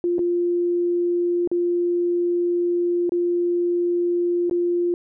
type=tone with dropouts; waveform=sine; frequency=349.2 Hz; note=F4; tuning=in tune; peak=-18 dBFS; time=0.04-4.94 s; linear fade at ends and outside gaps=1 ms; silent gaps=0.183-0.191 / 1.475-1.515 / 3.094-3.12 / 4.497-4.511 s; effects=none